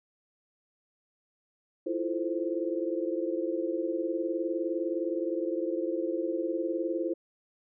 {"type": "chord", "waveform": "sine", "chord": "F major seventh", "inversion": "third", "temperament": "equal", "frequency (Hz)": [329.6, 349.2, 440, 523.3], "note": ["E4", "F4", "A4", "C5"], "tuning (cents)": [0, 0, 0, 0], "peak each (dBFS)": [-32, -33, -38, -34], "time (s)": [1.86, 7.14], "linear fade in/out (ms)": 10, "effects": []}